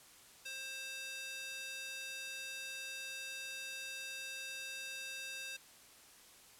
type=tone with high-pass filter; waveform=square; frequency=530 Hz; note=C5; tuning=22 cents sharp; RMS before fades=-45 dBFS; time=0.45-5.57 s; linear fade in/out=10 ms; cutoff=2500 Hz; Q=1.4; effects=white hiss -60 dBFS RMS until 6.59 s + low-pass 12000 Hz 12 dB/octave